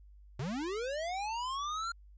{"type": "linear sweep", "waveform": "square", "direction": "up", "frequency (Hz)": [114.1, 1400], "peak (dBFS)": -35, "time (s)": [0.39, 1.92], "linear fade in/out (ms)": 5, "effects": ["added 50 Hz sine -53 dBFS peak until 2.17 s", "resampled to 16000 Hz"]}